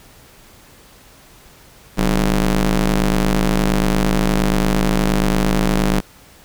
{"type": "ring-modulated tone", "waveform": "sawtooth", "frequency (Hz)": 110, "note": "A2", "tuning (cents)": 0, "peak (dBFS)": -7, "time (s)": [1.97, 6.01], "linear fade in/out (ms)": 20, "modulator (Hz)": 79.3, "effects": ["pink hiss -46 dBFS RMS until 6.44 s"]}